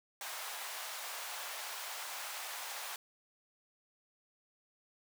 pink high-pass noise, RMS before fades -43 dBFS, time 0.21-2.96 s, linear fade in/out 2 ms, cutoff 700 Hz, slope 24 dB/octave, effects none

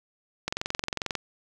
click train, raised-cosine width 0.2 ms, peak -11 dBFS, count 16, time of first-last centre 0.48-1.153 s, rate 22.3 Hz, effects none

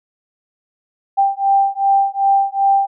sine beating tone pair, 787 / 789.6 Hz, G5 / G5, +7 / +12 cents, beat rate 2.6 Hz, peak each -15 dBFS, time 1.17-2.87 s, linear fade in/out 20 ms, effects none

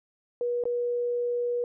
sine tone with dropouts, 483 Hz, B4, 39 cents flat, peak -25 dBFS, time 0.41-1.64 s, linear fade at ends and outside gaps 1 ms, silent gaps 0.638-0.654 s, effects none

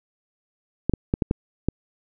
clicks, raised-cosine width 3 ms, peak -7 dBFS, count 6, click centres 0.896 / 0.937 / 1.139 / 1.222 / 1.311 / 1.686 s, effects none

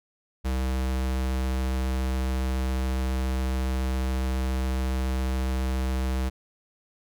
square tone, 64.8 Hz, C2, 16 cents flat, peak -25 dBFS, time 0.44-6.3 s, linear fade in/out 20 ms, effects none

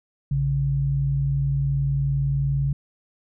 sine tone pair together, 58.78 / 138.59 Hz, A#1 / C#3, +15 / 0 cents, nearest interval octave + minor third, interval 1485 cents, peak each -28 / -20 dBFS, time 0.31-2.73 s, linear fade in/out 5 ms, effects none

